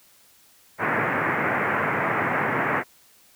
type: band-pass noise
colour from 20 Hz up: white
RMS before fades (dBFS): -24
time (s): 0.78-2.84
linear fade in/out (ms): 50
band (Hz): 100 to 2100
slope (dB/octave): 48
effects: white hiss -56 dBFS RMS until 3.35 s